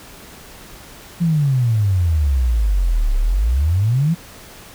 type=exponential two-way sweep; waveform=sine; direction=down then up; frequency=175.4 to 33.84 to 175.4 Hz; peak=-13 dBFS; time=1.2-4.15 s; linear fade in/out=20 ms; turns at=3.16 s; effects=pink hiss -40 dBFS RMS until 4.74 s